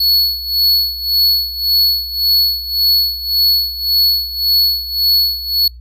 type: tone with tremolo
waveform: square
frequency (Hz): 4394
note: C#8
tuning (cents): -16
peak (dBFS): -9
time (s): 0-5.68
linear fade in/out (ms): 5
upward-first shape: sine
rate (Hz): 1.8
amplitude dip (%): 80
effects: noise-tail reverb RT60 0.2 s tail -25 dB re dry + added 60 Hz sine -32 dBFS peak until 5.8 s